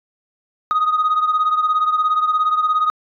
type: beating tone pair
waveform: sine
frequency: 1244.5 / 1261.5 Hz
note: D#6 / D#6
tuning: 0 / +23 cents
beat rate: 17 Hz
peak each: -14 / -19 dBFS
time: 0.71-2.9 s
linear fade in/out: 0 ms
effects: tanh soft clip ceiling -11 dBFS